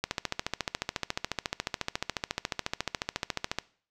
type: click train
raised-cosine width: 0.2 ms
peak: -11 dBFS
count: 51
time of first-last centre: 0.04-3.586 s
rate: 14.1 Hz
effects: noise-tail reverb RT60 0.5 s tail -21 dB re dry